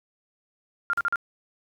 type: tone bursts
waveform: sine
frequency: 1396.9 Hz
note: F6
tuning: in tune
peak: -21 dBFS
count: 4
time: 0.9-1.158 s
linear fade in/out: 0 ms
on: 33 ms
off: 42 ms
type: noise with exponential decay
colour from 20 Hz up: pink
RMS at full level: -38 dBFS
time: 0.97-1.05 s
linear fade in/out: 5 ms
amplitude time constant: 17 ms
effects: none